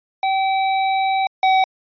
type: tone pair in turn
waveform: square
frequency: 770 / 759.8 Hz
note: G5 / F#5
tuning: -31 / +46 cents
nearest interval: unison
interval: 23 cents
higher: first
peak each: -17 / -13 dBFS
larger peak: second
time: 0.23-1.27 / 1.43-1.64 s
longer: first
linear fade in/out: 2 ms
effects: resampled to 11025 Hz